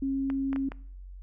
sine tone, 271 Hz, C#4, 39 cents flat, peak -26 dBFS, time 0.02-0.69 s, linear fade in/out 5 ms
clicks, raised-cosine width 0.5 ms, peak -23 dBFS, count 4, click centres 0.301 / 0.53 / 0.561 / 0.719 s
effects noise-tail reverb RT60 0.6 s tail -22 dB re dry + added 46 Hz sine -41 dBFS peak until 1.22 s

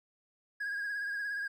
triangle tone with vibrato, 1642 Hz, G#6, 20 cents flat, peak -31 dBFS, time 0.6-1.48 s, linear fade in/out 10 ms, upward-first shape triangle, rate 17 Hz, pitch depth 50 cents each way, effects tanh soft clip ceiling -27 dBFS

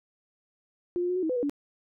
sine tone with pitch steps, 352.4 / 355 / 361.7 / 369.9 / 318.7 / 504 / 484 / 287 Hz, F4 / F4 / F#4 / F#4 / D#4 / B4 / B4 / D4, +16 / +28 / -39 / 0 / +42 / +35 / -35 / -40 cents, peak -25 dBFS, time 0.96-1.496 s, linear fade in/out 0 ms, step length 67 ms, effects none

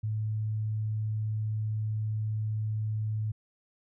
sine tone, 108.1 Hz, A2, 30 cents flat, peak -28 dBFS, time 0.03-3.32 s, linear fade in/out 10 ms, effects none

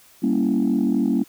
sine chord, G diminished seventh, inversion none, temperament equal, 196 / 233.1 / 277.2 / 329.6 Hz, G3 / Bb3 / Db4 / Fb4, 0 / 0 / 0 / 0 cents, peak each -23 / -20 / -21 / -25 dBFS, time 0.22-1.24 s, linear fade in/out 20 ms, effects tanh soft clip ceiling -11 dBFS + white hiss -52 dBFS RMS until 1.28 s

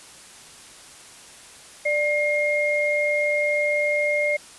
sine tone pair together, 592 / 2134 Hz, D5 / C7, +14 / +34 cents, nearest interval octave + minor seventh, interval 2220 cents, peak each -22 dBFS, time 1.85-4.37 s, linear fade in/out 10 ms, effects white hiss -45 dBFS RMS until 4.58 s + resampled to 24000 Hz

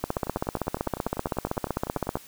two click trains, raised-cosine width 1 ms, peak -20 / -11 dBFS, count 21 / 34, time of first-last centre 0.17-2.17 / 0.04-2.155 s, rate 10 / 15.6 Hz, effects white hiss -49 dBFS RMS until 2.27 s

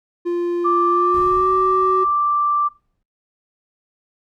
triangle tone with pitch glide, 347.9 to 375 Hz, F4 to F#4, -7 to +23 cents, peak -16 dBFS, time 0.25-2.05 s, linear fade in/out 20 ms, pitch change +130 cents, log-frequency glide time 0.89-1.5 s
sine tone, 1174.7 Hz, D6, in tune, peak -15 dBFS, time 0.64-2.69 s, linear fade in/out 20 ms
brown noise with exponential decay, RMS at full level -32 dBFS, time 1.14-3.03 s, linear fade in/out 2 ms, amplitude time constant 410 ms
effects noise-tail reverb RT60 0.3 s tail -22 dB re dry

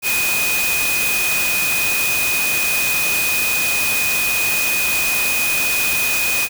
sine tone in noise, 2489 Hz, D#7, in tune, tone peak -18 dBFS, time 0.02-6.49 s, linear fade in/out 50 ms, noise white, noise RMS -21 dBFS, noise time 0.02-6.49 s, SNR 0 dB, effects none

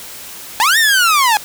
sawtooth linear two-way sweep, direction up then down, 815 to 1866 to 815 Hz, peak -6 dBFS, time 0.6-1.37 s, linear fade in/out 0 ms, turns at 0.78 s, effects white hiss -32 dBFS RMS until 1.44 s

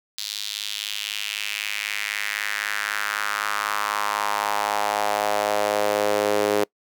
sawtooth tone with high-pass filter sweep, 103.9 Hz, G#2, 1 cent sharp, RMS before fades -25 dBFS, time 0.18-6.64 s, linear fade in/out 0 ms, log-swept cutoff 4100 to 420 Hz, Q 2.8, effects noise-tail reverb RT60 0.1 s tail -25 dB re dry

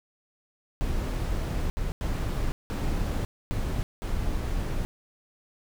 brown noise bursts at uneven times, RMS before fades -28 dBFS, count 6, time 0.81-1.7 / 1.77-1.92 / 2.01-2.52 / 2.7-3.25 / 3.51-3.83 / 4.02-4.85 s, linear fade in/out 0 ms, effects none

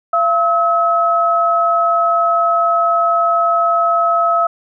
sine tone pair together, 681 / 1287.8 Hz, F5 / E6, -44 / -41 cents, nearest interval major seventh, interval 1103 cents, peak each -15 / -13 dBFS, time 0.13-4.47 s, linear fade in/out 5 ms, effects none

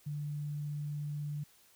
sine tone, 147.3 Hz, D3, 6 cents sharp, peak -35 dBFS, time 0.06-1.44 s, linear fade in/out 10 ms, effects white hiss -64 dBFS RMS until 1.75 s

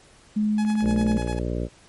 sine tone with pitch glide, 211.9 to 216.1 Hz, G#3 to A3, +35 to -31 cents, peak -19 dBFS, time 0.36-1.18 s, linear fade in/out 10 ms, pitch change +34 cents, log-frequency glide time 0.52-0.98 s
sawtooth tone with tremolo, 844 Hz, G#5, 28 cents sharp, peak -27 dBFS, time 0.58-1.39 s, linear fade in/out 2 ms, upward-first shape sine, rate 10 Hz, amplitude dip 80%
click train, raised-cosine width 0.5 ms, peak -26 dBFS, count 14, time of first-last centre 0.65-1.327 s, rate 19.2 Hz
harmonic tone, 59.5 Hz, A#1, 36 cents sharp, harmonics 1 / 2 / 3 / 4 / 5 / 6 / 7 / 8 / 9 / 10, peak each -28 / -31 / -33 / -34 / -35 / -36 / -36 / -37 / -38 / -38 dBFS, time 0.81-1.69 s, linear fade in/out 50 ms
effects pink hiss -53 dBFS RMS until 1.88 s + MP3 48 kbps

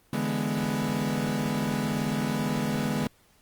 40% pulse chord, E dominant seventh, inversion third, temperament equal, 146.83 / 164.81 / 207.7 / 246.9 Hz, D3 / E3 / G#3 / B3, 0 / 0 / 0 / 0 cents, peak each -31 / -35 / -29 / -30 dBFS, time 0.13-3.07 s, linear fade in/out 2 ms, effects pink hiss -62 dBFS RMS until 3.41 s + Opus 24 kbps

